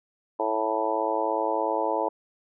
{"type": "harmonic tone with a mistuned harmonic", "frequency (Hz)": 110, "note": "A2", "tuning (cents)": 0, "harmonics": [3, 4, 5, 6, 7, 8, 9], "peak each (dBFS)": [-33, -31, -30, -31, -34, -29, -32], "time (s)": [0.39, 2.09], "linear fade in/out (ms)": 10, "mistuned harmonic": 9, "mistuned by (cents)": -23, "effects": []}